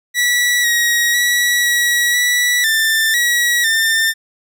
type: tone with pitch steps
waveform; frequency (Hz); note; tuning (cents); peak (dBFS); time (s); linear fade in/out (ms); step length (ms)
sawtooth; 1946 / 1896 / 1935 / 1924 / 1950 / 1781 / 1920 / 1796; B6 / A#6 / B6 / B6 / B6 / A6 / B6 / A6; -26 / +29 / -36 / -46 / -23 / +21 / -49 / +35; -9; 0.14-4.14; 50; 500
effects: none